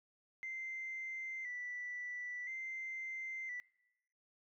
sine tone with vibrato, 2025 Hz, B6, 43 cents sharp, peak -40 dBFS, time 0.43-3.6 s, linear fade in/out 0 ms, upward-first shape square, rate 0.49 Hz, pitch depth 48 cents each way, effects noise-tail reverb RT60 0.9 s tail -23 dB re dry + tanh soft clip ceiling -36 dBFS

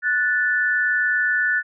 sine tone pair together, 1476 / 1755.3 Hz, F#6 / A6, -5 / -5 cents, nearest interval minor third, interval 300 cents, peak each -20 / -20 dBFS, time 0.02-1.63 s, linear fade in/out 50 ms, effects none

